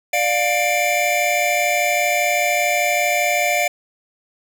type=tone cluster; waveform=square; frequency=593 / 706 / 2163 / 2350 Hz; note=D5 / F5 / C#7 / D7; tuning=+17 / +19 / -43 / +1 cents; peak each=-23 / -21 / -30 / -21 dBFS; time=0.13-3.68 s; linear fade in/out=5 ms; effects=none